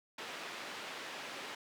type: band-pass noise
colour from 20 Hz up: white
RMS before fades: -45 dBFS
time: 0.18-1.55 s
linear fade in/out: 5 ms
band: 240 to 2900 Hz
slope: 12 dB/octave
effects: none